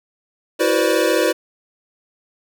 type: tone cluster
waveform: square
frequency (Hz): 328.3 / 373.4 / 484.5 / 519 / 589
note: E4 / F#4 / B4 / C5 / D5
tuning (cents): -7 / +16 / -33 / -14 / +5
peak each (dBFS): -22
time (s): 0.59-1.33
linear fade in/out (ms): 20
effects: none